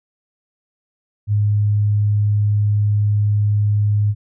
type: tone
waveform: sine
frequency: 104 Hz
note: G#2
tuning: 3 cents sharp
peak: -13 dBFS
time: 1.27-4.15 s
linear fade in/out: 50 ms
effects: none